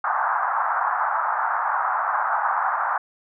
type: band-pass noise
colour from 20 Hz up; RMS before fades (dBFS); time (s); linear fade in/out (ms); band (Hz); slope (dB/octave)
pink; -23; 0.04-2.98; 5; 760 to 1500; 48
effects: none